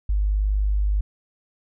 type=tone; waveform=sine; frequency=50.7 Hz; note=G#1; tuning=41 cents flat; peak=-18 dBFS; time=0.09-1.01 s; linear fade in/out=5 ms; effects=none